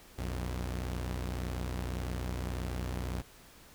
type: tone pair together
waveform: sawtooth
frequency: 61.74 / 89.66 Hz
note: B1 / F2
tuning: 0 / +46 cents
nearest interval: tritone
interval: 646 cents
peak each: -31 / -36 dBFS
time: 0.18-3.22 s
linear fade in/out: 10 ms
effects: pink hiss -56 dBFS RMS until 3.74 s